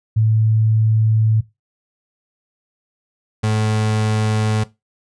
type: tone pair in turn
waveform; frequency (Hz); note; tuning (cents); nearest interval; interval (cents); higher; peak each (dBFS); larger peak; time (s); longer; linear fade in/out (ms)
sine / 35% pulse; 110 / 108.17; A2 / A2; 0 / -29; unison; 29; first; -12 / -14; first; 0.16-1.41 / 3.43-4.64; first; 10
effects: noise-tail reverb RT60 0.2 s tail -17 dB re dry + resampled to 22050 Hz